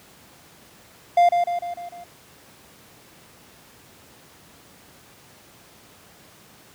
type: tone with echo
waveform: triangle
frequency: 698.5 Hz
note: F5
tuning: in tune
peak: -10 dBFS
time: 1.17-1.29 s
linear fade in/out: 5 ms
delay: 150 ms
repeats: 5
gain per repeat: -5 dB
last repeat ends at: 2.04 s
effects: pink hiss -50 dBFS RMS until 6.74 s + high-pass 100 Hz 12 dB/octave